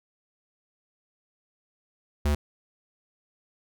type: tone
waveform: square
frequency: 73.42 Hz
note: D2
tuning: in tune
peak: -22 dBFS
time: 2.25-2.35 s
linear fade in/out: 5 ms
effects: none